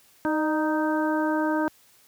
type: harmonic tone with a mistuned harmonic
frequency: 311.1 Hz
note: D#4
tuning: in tune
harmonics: 1 / 2 / 3 / 4 / 5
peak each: -24 / -29 / -29 / -36 / -32 dBFS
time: 0.25-1.68 s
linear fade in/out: 0 ms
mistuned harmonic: 2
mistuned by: -35 cents
effects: white hiss -58 dBFS RMS until 2.07 s + high-pass 60 Hz 12 dB/octave